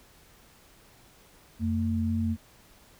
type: tone pair together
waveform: sine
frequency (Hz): 89.6 / 225.8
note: F2 / A3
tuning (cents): +45 / +45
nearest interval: octave + major third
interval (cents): 1600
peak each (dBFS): -28 / -27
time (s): 1.59-2.37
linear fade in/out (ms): 50
effects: pink hiss -57 dBFS RMS until 2.99 s